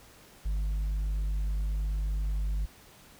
sine tone with tanh clipping, 50.5 Hz, G#1, 48 cents flat, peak -28 dBFS, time 0.45-2.66 s, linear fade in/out 10 ms, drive 4 dB, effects pink hiss -55 dBFS RMS until 3.19 s

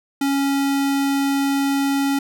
square tone, 277.2 Hz, C#4, in tune, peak -18 dBFS, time 0.21-2.19 s, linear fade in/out 5 ms, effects none

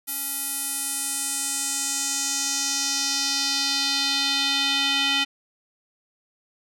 square tone with band-pass filter sweep, 277.2 Hz, C#4, in tune, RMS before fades -25 dBFS, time 0.07-5.25 s, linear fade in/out 20 ms, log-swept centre 12000 to 3100 Hz, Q 2.6, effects none

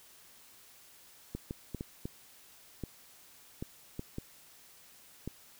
clicks, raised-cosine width 3 ms, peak -24 dBFS, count 10, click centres 1.35 / 1.509 / 1.747 / 1.809 / 2.055 / 2.837 / 3.625 / 3.994 / 4.184 / 5.276 s, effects white hiss -58 dBFS RMS until 5.59 s

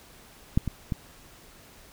clicks, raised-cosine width 5 ms, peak -8 / -16 / -15 dBFS, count 3, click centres 0.575 / 0.677 / 0.922 s, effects pink hiss -52 dBFS RMS until 1.92 s

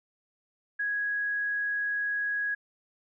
sine tone, 1661.2 Hz, G#6, in tune, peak -27 dBFS, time 0.79-2.55 s, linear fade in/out 10 ms, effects none

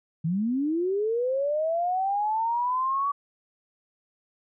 sine linear sweep, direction up, 152.6 to 1142 Hz, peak -23 dBFS, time 0.24-3.12 s, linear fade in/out 10 ms, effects none

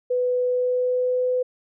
sine tone with pitch glide, 497.4 to 503.2 Hz, B4 to B4, +12 to +32 cents, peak -19 dBFS, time 0.1-1.43 s, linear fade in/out 10 ms, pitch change +20 cents, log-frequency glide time 0.43-1.27 s, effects none

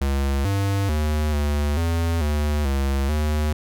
square tone with pitch steps, 69 / 98.8 / 76 / 73.2 / 83.5 / 74.4 / 68.5 / 75.8 Hz, C#2 / G2 / D#2 / D2 / E2 / D2 / C#2 / D#2, -7 / +14 / -40 / -5 / +23 / +23 / -20 / -45 cents, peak -20 dBFS, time 0.01-3.53 s, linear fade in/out 5 ms, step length 440 ms, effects none

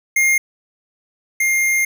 square tone pair in turn, 2125 / 2118 Hz, C7 / C7, +26 / +21 cents, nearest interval unison, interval 5 cents, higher first, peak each -13 / -15 dBFS, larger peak first, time 0.16-0.38 / 1.4-1.85 s, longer second, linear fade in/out 5 ms, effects none

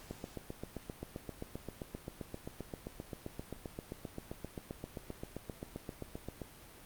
click train, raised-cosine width 2 ms, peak -27 dBFS, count 49, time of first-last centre 0.11-6.417 s, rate 7.61 Hz, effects pink hiss -55 dBFS RMS until 6.85 s + Opus 48 kbps

